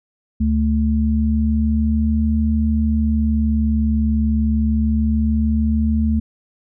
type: tone pair together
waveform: sine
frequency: 73.42 / 220 Hz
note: D2 / A3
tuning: 0 / 0 cents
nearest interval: octave + perfect fifth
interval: 1900 cents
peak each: -17 dBFS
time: 0.4-6.2 s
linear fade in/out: 10 ms
effects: none